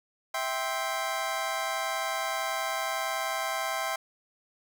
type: chord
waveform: 25% pulse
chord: C major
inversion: first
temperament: just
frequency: 654.1 / 784.9 / 1046.5 Hz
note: E5 / G5 / C6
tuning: -14 / +2 / 0 cents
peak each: -30 dBFS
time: 0.34-3.96 s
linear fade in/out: 5 ms
effects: none